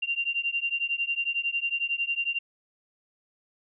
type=beating tone pair; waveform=sine; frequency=2768 / 2779 Hz; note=F7 / F7; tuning=-16 / -9 cents; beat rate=11 Hz; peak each=-29 dBFS; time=0.02-2.39 s; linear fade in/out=10 ms; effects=none